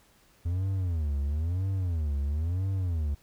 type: tone with vibrato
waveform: triangle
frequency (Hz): 82.41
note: E2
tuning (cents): 0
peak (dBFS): -24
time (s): 0.45-3.15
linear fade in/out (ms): 10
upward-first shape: sine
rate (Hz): 1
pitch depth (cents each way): 280
effects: pink hiss -62 dBFS RMS until 3.22 s